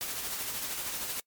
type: noise with tremolo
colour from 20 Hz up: white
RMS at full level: -34 dBFS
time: 0.01-1.2 s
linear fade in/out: 0 ms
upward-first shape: sine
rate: 13 Hz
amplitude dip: 35%
effects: noise-tail reverb RT60 0.1 s tail -25 dB re dry + MP3 96 kbps